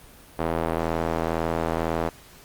square tone with band-pass filter, 41 Hz, E1, 9 cents flat, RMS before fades -26 dBFS, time 0.38-2.1 s, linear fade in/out 20 ms, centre 660 Hz, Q 0.97, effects pink hiss -49 dBFS RMS until 2.44 s + Opus 32 kbps

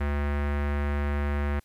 square tone with low-pass filter, 72.2 Hz, D2, 29 cents flat, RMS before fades -27 dBFS, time 0-1.6 s, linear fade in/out 10 ms, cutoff 1900 Hz, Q 2, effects white hiss -64 dBFS RMS until 1.64 s + resampled to 32000 Hz

